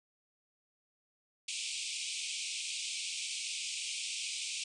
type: band-pass noise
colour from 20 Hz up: pink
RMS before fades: -39 dBFS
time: 1.48-4.64 s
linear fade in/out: 5 ms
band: 2300 to 9200 Hz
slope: 96 dB/octave
effects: none